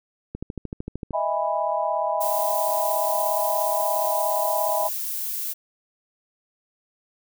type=click train; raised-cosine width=3 ms; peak=-18 dBFS; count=11; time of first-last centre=0.35-1.108 s; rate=13.2 Hz
type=chord; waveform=sine; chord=E major seventh; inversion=third; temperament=equal with one note detuned; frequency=622.3 / 659.3 / 820.1 / 987.8 Hz; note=D#5 / E5 / G#5 / B5; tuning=0 / 0 / -22 / 0 cents; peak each=-27 dBFS; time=1.13-4.89 s; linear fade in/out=20 ms
type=noise; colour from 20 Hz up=violet; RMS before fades=-29 dBFS; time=2.2-5.54 s; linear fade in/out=20 ms
effects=none